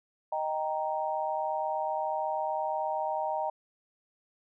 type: chord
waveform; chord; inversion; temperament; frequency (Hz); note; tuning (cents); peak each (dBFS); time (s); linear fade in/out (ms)
sine; Eb major; none; equal; 622.3 / 784 / 932.3; Eb5 / G5 / Bb5; 0 / 0 / 0; -33; 0.32-3.5; 5
effects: none